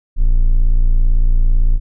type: tone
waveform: triangle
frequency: 28.95 Hz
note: A#0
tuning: 11 cents flat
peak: -6 dBFS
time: 0.16-1.8 s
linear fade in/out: 50 ms
effects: none